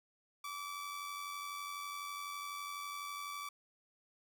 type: tone with amplitude modulation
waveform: sawtooth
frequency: 1155 Hz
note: D6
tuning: 29 cents flat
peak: -36 dBFS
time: 0.44-3.49 s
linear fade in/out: 5 ms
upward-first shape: sine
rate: 92 Hz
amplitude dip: 40%
effects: none